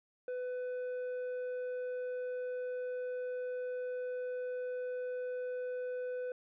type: tone with tanh clipping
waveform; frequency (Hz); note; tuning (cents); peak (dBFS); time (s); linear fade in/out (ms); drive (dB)
triangle; 500; B4; +21; -37; 0.28-6.32; 2; 10
effects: none